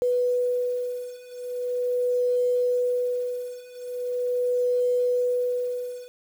sine beating tone pair, 493.4 / 493.81 Hz, B4 / B4, -2 / 0 cents, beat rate 0.41 Hz, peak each -26 / -25 dBFS, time 0.02-6.08 s, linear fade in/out 0 ms, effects 8-bit

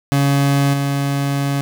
30% pulse tone with level steps, 140.1 Hz, C#3, 19 cents sharp, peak -10 / -14 dBFS, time 0.12-1.61 s, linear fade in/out 0 ms, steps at 0.73 s, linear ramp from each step 10 ms, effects none

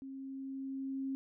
sine tone with level ramp, 268.8 Hz, C4, 47 cents sharp, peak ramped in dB -43 to -34 dBFS, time 0.02-1.15 s, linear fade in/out 0 ms, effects none

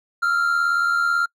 triangle tone pair together, 1315.8 / 1394 Hz, E6 / F6, -4 / -4 cents, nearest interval minor second, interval 100 cents, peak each -24 / -16 dBFS, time 0.22-1.26 s, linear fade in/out 10 ms, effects noise-tail reverb RT60 0.1 s tail -26 dB re dry

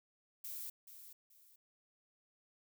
violet noise with echo, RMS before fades -45 dBFS, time 0.44-0.7 s, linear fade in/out 5 ms, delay 430 ms, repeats 2, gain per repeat -10 dB, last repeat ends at 1.56 s, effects none

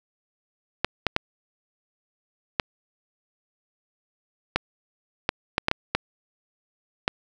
clicks, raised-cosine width 0.3 ms, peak -4 dBFS, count 11, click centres 0.846 / 1.067 / 1.164 / 2.598 / 4.56 / 5.291 / 5.581 / 5.684 / 5.714 / 5.95 / 7.079 s, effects none

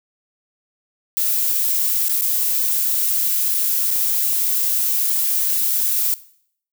violet noise with dropouts, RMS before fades -19 dBFS, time 1.17-6.14 s, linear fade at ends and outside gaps 0 ms, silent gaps 2.084-2.095 / 2.211-2.221 / 3.544-3.548 / 3.906-3.912 s, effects noise-tail reverb RT60 0.6 s tail -18 dB re dry

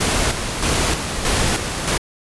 pink noise with tremolo, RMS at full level -18 dBFS, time 0-1.98 s, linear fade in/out 10 ms, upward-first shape square, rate 1.6 Hz, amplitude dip 50%, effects resampled to 24000 Hz

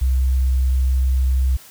sine tone, 64.8 Hz, C2, 16 cents flat, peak -14 dBFS, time 0.01-1.57 s, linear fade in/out 10 ms, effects white hiss -44 dBFS RMS until 1.7 s

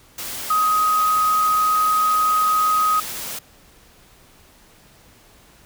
sine tone in noise, 1257 Hz, D#6, 17 cents sharp, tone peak -15 dBFS, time 0.5-3 s, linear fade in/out 5 ms, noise white, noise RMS -30 dBFS, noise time 0.18-3.39 s, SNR +12 dB, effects pink hiss -51 dBFS RMS until 5.65 s

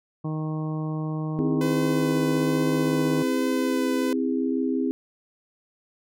harmonic tone, 155.7 Hz, D#3, 2 cents sharp, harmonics 1 / 2 / 3 / 4 / 5 / 6 / 7, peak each -27 / -32 / -40 / -42 / -44 / -46 / -42 dBFS, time 0.24-3.23 s, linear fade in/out 10 ms
sine chord, C augmented, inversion none, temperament just, 261.6 / 327 / 408.8 Hz, C4 / E4 / G#4, 0 / -14 / -27 cents, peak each -24 / -28 / -29 dBFS, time 1.39-4.91 s, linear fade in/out 0 ms
sawtooth tone with vibrato, 505 Hz, B4, 39 cents sharp, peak -25 dBFS, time 1.61-4.13 s, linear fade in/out 2 ms, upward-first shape sine, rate 1.2 Hz, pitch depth 11 cents each way
effects none

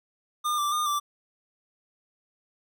square tone with pitch steps, 1209 / 1174 / 1216 / 1170 Hz, D6 / D6 / D#6 / D6, +50 / -1 / -40 / -7 cents, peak -25 dBFS, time 0.44-1 s, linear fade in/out 20 ms, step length 140 ms, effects none

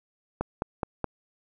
click train, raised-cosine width 1 ms, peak -13 dBFS, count 4, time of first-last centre 0.41-1.043 s, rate 4.74 Hz, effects none

